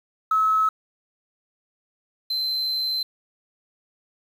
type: tone pair in turn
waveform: triangle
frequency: 1292 / 4086 Hz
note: E6 / C8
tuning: -35 / -42 cents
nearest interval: octave + minor sixth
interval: 1993 cents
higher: second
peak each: -13 / -21 dBFS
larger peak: first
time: 0.31-0.69 / 2.3-3.03 s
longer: second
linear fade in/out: 5 ms
effects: tanh soft clip ceiling -15 dBFS + 8-bit